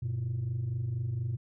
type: tone pair together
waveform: sine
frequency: 97.27 / 121.5 Hz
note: G2 / B2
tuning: -13 / -28 cents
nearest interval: major third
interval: 385 cents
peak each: -34 / -29 dBFS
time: 0.02-1.37 s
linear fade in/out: 10 ms
effects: tanh soft clip ceiling -27 dBFS